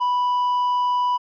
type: tone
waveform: triangle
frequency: 987 Hz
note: B5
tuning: 1 cent flat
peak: -16 dBFS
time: 0-1.18 s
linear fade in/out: 20 ms
effects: resampled to 11025 Hz